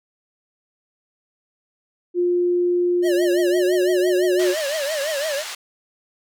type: tone with pitch glide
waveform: sine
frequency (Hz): 353.4 to 362.3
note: F4 to F#4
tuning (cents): +21 to -36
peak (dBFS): -16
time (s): 2.14-4.55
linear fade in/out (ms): 50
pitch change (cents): +43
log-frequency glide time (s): 3.45-3.65
type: tone with vibrato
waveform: square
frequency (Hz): 593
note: D5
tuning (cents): +17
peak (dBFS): -23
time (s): 3.02-5.44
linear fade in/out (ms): 50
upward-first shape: triangle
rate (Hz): 5.9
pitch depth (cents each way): 170
type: band-pass noise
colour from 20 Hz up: white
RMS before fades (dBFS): -32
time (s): 4.39-5.55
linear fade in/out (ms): 5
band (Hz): 850 to 5900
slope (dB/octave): 12
effects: none